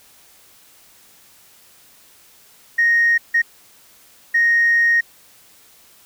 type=tone bursts at uneven times; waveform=sine; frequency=1864.7 Hz; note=A#6; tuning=in tune; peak=-11 dBFS; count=3; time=2.78-3.18 / 3.34-3.42 / 4.34-5.01 s; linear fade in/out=10 ms; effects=tanh soft clip ceiling -8 dBFS + white hiss -50 dBFS RMS until 6.05 s